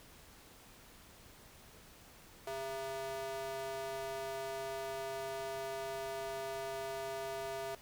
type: tone with high-pass filter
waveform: square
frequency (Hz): 134.2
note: C3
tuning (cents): +44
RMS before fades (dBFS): -41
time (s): 2.47-7.75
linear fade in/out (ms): 2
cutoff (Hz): 550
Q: 3.8
effects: pink hiss -58 dBFS RMS until 7.81 s